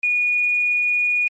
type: tone with quantisation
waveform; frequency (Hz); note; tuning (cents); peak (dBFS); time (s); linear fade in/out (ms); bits
sine; 2451; D#7; -27; -16; 0.03-1.28; 5; 7
effects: MP3 32 kbps